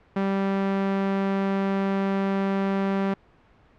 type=tone; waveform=sawtooth; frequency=195.3 Hz; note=G3; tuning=6 cents flat; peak=-18 dBFS; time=0.16-3.14 s; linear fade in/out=5 ms; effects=pink hiss -57 dBFS RMS until 3.78 s + low-pass 2000 Hz 12 dB/octave